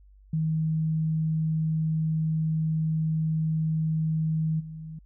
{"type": "tone with level steps", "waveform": "sine", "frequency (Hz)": 158.3, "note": "D#3", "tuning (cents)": 30, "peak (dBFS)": [-23, -36], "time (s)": [0.33, 4.99], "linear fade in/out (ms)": 5, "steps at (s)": 4.59, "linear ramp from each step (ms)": 20, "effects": ["added 49 Hz sine -51 dBFS peak until 5.05 s"]}